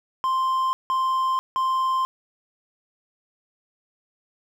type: tone bursts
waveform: triangle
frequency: 1046.5 Hz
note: C6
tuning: in tune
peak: -18 dBFS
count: 3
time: 0.24-2.05 s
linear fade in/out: 0 ms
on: 490 ms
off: 170 ms
effects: none